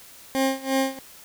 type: tone with tremolo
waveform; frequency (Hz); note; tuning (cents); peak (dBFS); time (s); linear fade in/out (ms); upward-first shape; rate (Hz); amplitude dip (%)
20% pulse; 267.1; C4; +36; -14; 0.35-0.99; 0; sine; 2.9; 90
effects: white hiss -47 dBFS RMS until 1.24 s